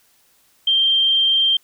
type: tone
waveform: sine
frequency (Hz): 3162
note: G7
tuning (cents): +14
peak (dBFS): -13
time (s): 0.67-1.57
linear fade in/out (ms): 5
effects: white hiss -58 dBFS RMS until 1.63 s